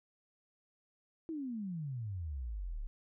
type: exponential sweep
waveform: sine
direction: down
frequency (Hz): 334.3 to 32.7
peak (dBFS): -37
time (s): 1.29-2.87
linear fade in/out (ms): 0
effects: none